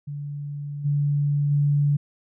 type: tone with level steps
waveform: sine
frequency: 144.5 Hz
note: D3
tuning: 28 cents flat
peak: -29 / -19 / -17 dBFS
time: 0.07-1.97 s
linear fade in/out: 10 ms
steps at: 0.84 / 1.5 s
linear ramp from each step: 20 ms
effects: none